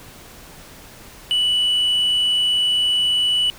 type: tone with tanh clipping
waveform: sine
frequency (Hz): 2960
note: F#7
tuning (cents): 0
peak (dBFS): -16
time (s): 1.31-3.5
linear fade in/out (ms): 0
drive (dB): 1
effects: pink hiss -42 dBFS RMS until 3.58 s

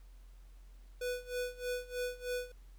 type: tone with tremolo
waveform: square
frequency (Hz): 494.7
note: B4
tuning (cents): +3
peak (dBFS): -34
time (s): 1.01-2.52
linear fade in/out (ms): 5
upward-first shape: sine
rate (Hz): 3.2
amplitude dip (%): 90
effects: added 44 Hz sine -52 dBFS peak until 2.78 s + pink hiss -70 dBFS RMS until 2.78 s

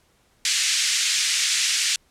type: band-pass noise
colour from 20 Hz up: white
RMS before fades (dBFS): -22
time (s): 0.45-1.96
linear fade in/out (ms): 2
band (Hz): 1900 to 7600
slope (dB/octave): 24
effects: pink hiss -62 dBFS RMS until 2.1 s + low-pass 12000 Hz 12 dB/octave

